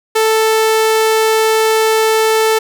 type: tone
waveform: sawtooth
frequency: 440.7 Hz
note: A4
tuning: 3 cents sharp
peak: -6 dBFS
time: 0.15-2.59 s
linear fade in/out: 10 ms
effects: none